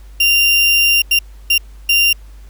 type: tone bursts at uneven times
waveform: 35% pulse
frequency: 2781 Hz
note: F7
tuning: 8 cents flat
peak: -8 dBFS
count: 4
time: 0.2-1.02 / 1.11-1.19 / 1.5-1.58 / 1.89-2.13 s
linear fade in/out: 5 ms
effects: added 50 Hz sine -34 dBFS peak until 2.49 s + pink hiss -51 dBFS RMS until 2.49 s